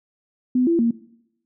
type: tone with pitch steps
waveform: sine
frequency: 251.9 / 336.5 / 232.4 Hz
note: B3 / E4 / A#3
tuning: +34 / +36 / -5 cents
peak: -15 dBFS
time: 0.55-0.91 s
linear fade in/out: 5 ms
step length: 120 ms
effects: noise-tail reverb RT60 0.8 s tail -20 dB re dry